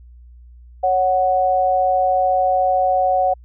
sine tone pair together, 554.4 / 740.7 Hz, C#5 / F#5, 0 / +2 cents, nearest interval perfect fourth, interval 502 cents, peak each -19 / -15 dBFS, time 0.83-3.34 s, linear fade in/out 10 ms, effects added 60 Hz sine -40 dBFS peak until 3.44 s

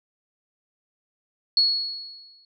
sine tone with exponential decay, 4354 Hz, C#8, 32 cents flat, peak -14 dBFS, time 1.57-2.45 s, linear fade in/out 2 ms, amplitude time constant 190 ms, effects none

